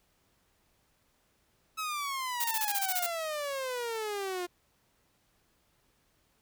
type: exponential sweep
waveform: sawtooth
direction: down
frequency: 1300 to 349.3 Hz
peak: -29 dBFS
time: 1.77-4.47 s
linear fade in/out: 20 ms
type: noise bursts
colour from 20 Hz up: blue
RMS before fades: -31 dBFS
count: 10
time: 2.4-3.065 s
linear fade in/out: 5 ms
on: 44 ms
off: 25 ms
effects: pink hiss -71 dBFS RMS until 6.41 s